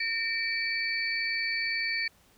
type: tone cluster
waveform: sine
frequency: 1826 / 2316 / 4489 Hz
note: A#6 / D7 / C#8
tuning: -36 / -25 / +21 cents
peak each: -33 / -30 / -34 dBFS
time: 0-2.08 s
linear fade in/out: 5 ms
effects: pink hiss -62 dBFS RMS until 2.37 s